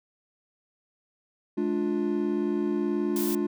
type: chord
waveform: triangle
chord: D diminished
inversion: second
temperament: just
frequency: 211.4 / 293.7 / 352.4 Hz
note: Ab3 / D4 / F4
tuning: +31 / 0 / +16 cents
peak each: -28 / -27 / -26 dBFS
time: 1.57-3.47 s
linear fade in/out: 10 ms
type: noise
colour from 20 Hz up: blue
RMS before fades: -34 dBFS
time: 3.16-3.35 s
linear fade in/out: 2 ms
effects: none